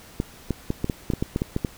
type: clicks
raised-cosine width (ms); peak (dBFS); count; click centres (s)
3; -10; 12; 0.201 / 0.507 / 0.704 / 0.844 / 0.898 / 1.102 / 1.136 / 1.225 / 1.361 / 1.419 / 1.564 / 1.648
effects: pink hiss -47 dBFS RMS until 1.77 s